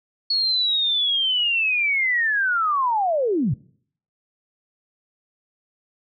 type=linear sweep; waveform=sine; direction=down; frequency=4375 to 106.5 Hz; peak=-18 dBFS; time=0.3-3.54 s; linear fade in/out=5 ms; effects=noise-tail reverb RT60 0.6 s tail -23 dB re dry